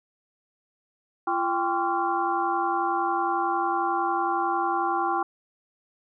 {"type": "tone cluster", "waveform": "sine", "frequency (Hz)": [342.5, 791, 1044, 1135, 1381], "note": ["F4", "G5", "C6", "C#6", "F6"], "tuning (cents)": [-34, 15, -4, 41, -20], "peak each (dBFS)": [-30, -26, -30, -30, -32], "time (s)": [1.27, 5.23], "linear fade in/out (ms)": 5, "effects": []}